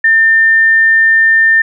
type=tone; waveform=sine; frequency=1800 Hz; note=A6; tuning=39 cents sharp; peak=-5 dBFS; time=0.04-1.62 s; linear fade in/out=5 ms; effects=none